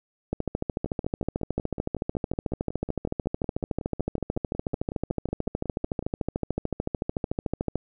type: two click trains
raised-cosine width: 2 ms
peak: -20 / -13 dBFS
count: 29 / 102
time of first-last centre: 0.86-6.026 / 0.33-7.756 s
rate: 5.42 / 13.6 Hz
effects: none